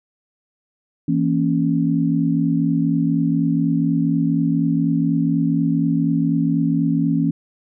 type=chord; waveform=sine; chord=A# diminished; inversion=second; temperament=equal; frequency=164.81 / 233.1 / 277.2 Hz; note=E3 / A#3 / C#4; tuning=0 / 0 / 0 cents; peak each=-19 / -22 / -19 dBFS; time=1.08-7.31 s; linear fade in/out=5 ms; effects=none